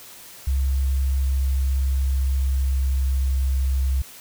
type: tone with pitch glide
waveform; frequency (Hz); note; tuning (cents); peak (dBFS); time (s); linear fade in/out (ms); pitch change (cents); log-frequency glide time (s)
sine; 67.1 to 66.41; C2 to C2; +44 to +26; -18; 0.47-4.02; 5; -18; 0.84-3.13
effects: white hiss -43 dBFS RMS until 4.2 s